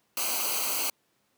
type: noise with comb filter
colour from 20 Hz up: white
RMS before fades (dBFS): -29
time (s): 0.17-0.9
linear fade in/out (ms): 2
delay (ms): 0.56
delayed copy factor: -0.8
effects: pink hiss -71 dBFS RMS until 1.37 s + high-pass 150 Hz 12 dB/octave